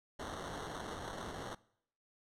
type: noise with sample-and-hold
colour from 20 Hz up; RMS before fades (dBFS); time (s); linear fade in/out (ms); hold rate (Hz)
white; -44; 0.19-1.55; 5; 2450
effects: noise-tail reverb RT60 0.7 s tail -22 dB re dry + low-pass 9000 Hz 12 dB/octave